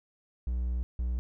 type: tone pair in turn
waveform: triangle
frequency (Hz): 61 / 61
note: B1 / B1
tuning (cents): -21 / -21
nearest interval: unison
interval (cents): 0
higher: neither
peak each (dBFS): -26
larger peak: neither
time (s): 0.47-0.83 / 0.99-1.19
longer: first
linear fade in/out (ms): 0
effects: none